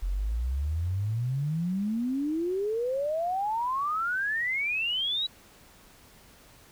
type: exponential sweep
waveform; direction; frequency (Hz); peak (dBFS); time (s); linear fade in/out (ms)
sine; up; 42.67 to 3951; -26; 0.02-5.27; 10
effects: pink hiss -55 dBFS RMS until 6.71 s